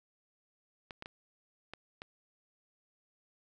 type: clicks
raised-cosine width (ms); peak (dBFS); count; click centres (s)
0.3; -27; 5; 0.908 / 1.024 / 1.059 / 1.736 / 2.019
effects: none